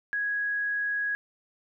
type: tone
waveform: sine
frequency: 1661.2 Hz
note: G#6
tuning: in tune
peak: -26 dBFS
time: 0.13-1.15 s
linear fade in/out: 0 ms
effects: none